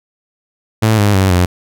sawtooth tone with pitch steps, 110 / 102.63 / 95.76 / 89.35 Hz, A2 / G#2 / G2 / F2, 0 / -20 / -40 / +40 cents, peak -5 dBFS, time 0.82-1.46 s, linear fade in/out 10 ms, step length 160 ms, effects none

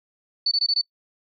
sine tone bursts, 4487 Hz, C#8, 20 cents sharp, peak -17 dBFS, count 5, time 0.46-0.814 s, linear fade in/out 5 ms, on 54 ms, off 21 ms, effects noise-tail reverb RT60 0.1 s tail -26 dB re dry + MP3 96 kbps

